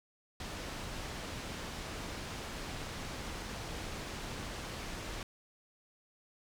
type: low-pass noise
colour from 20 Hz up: pink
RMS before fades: -42 dBFS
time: 0.4-5.23 s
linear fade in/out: 2 ms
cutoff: 6700 Hz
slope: 12 dB/octave
effects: none